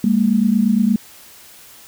sine tone pair together, 201.4 / 230 Hz, G3 / A#3, +47 / -23 cents, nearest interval major second, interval 230 cents, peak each -15 dBFS, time 0.04-0.96 s, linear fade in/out 2 ms, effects white hiss -43 dBFS RMS until 1.87 s

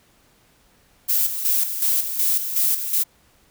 violet noise with tremolo, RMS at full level -19 dBFS, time 1.08-3.04 s, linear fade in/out 20 ms, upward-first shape square, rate 2.7 Hz, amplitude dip 60%, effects pink hiss -58 dBFS RMS until 3.5 s

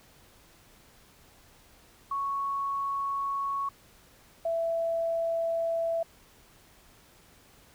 sine tone pair in turn, 1108.7 / 664.4 Hz, C#6 / E5, 0 / +13 cents, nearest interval major sixth, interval 887 cents, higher first, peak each -28 / -26 dBFS, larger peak second, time 2.11-3.69 / 4.45-6.03 s, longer neither, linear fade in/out 5 ms, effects pink hiss -58 dBFS RMS until 7.74 s

